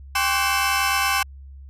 30% pulse tone cluster, 792 / 1056 / 1143 / 1515 / 2645 Hz, G5 / C6 / D6 / F#6 / E7, +18 / +16 / -47 / +40 / +5 cents, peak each -23 dBFS, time 0.15-1.23 s, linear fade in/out 5 ms, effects added 68 Hz sine -38 dBFS peak until 1.69 s + resampled to 32000 Hz

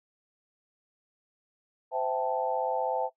sine chord, A minor seventh, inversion first, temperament equal with one note detuned, 515.5 / 659.3 / 784 / 880 Hz, C5 / E5 / G5 / A5, -26 / 0 / 0 / 0 cents, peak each -32 dBFS, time 1.91-3.1 s, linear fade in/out 50 ms, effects noise-tail reverb RT60 0.1 s tail -17 dB re dry

